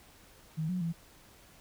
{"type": "tone with pitch steps", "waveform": "sine", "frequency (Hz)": [158.1, 182, 166.9], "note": ["D#3", "F#3", "E3"], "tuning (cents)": [28, -28, 22], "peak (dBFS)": -30, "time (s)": [0.57, 0.93], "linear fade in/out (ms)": 20, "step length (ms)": 120, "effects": ["pink hiss -58 dBFS RMS until 1.6 s"]}